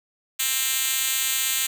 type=tone with high-pass filter; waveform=5% pulse; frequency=264.4 Hz; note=C4; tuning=18 cents sharp; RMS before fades=-24 dBFS; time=0.39-1.67 s; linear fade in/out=10 ms; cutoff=4600 Hz; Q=0.62; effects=none